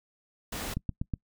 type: noise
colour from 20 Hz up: pink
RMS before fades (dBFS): -36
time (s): 0.52-0.74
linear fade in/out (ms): 5
type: click train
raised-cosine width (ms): 5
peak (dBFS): -18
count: 4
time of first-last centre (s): 0.77-1.138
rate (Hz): 8.16
effects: noise-tail reverb RT60 0.1 s tail -24 dB re dry